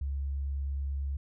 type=tone with vibrato; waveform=sine; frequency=69.3 Hz; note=C#2; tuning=in tune; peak=-30 dBFS; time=0.01-1.17 s; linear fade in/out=5 ms; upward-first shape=triangle; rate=9.1 Hz; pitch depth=8 cents each way; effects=none